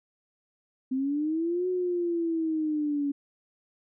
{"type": "linear two-way sweep", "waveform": "sine", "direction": "up then down", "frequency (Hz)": [256, 368.1, 280.7], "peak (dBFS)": -25, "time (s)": [0.91, 3.12], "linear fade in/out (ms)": 10, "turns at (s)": 1.68, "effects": []}